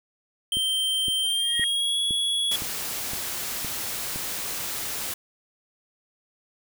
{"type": "tone with pitch glide", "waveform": "square", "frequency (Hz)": [3136, 3361], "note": ["G7", "G#7"], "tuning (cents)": [0, 20], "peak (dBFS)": -23, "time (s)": [0.52, 2.56], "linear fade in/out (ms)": 2, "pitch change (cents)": 120, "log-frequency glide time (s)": [1.2, 1.99]}
{"type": "click train", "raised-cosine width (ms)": 3, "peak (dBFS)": -23, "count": 8, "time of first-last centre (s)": [0.57, 4.16], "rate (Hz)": 1.95}
{"type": "tone with exponential growth", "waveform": "sine", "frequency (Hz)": 1885, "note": "A#6", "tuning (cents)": 19, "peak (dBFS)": -21, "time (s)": [1.36, 1.64], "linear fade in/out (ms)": 1, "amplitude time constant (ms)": 59}
{"type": "noise", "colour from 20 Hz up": "white", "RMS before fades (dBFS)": -31, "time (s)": [2.51, 5.14], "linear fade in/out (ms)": 5}
{"effects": []}